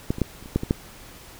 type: clicks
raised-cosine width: 3 ms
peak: -9 / -19 / -7 / -30 / -28 / -7 / -15 / -6 dBFS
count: 8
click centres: 0.105 / 0.184 / 0.217 / 0.426 / 0.459 / 0.56 / 0.634 / 0.709 s
effects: pink hiss -45 dBFS RMS until 1.39 s